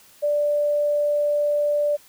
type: tone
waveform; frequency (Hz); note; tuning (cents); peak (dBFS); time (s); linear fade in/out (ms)
sine; 587.3; D5; 0; -18; 0.22-1.97; 20
effects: white hiss -52 dBFS RMS until 2.08 s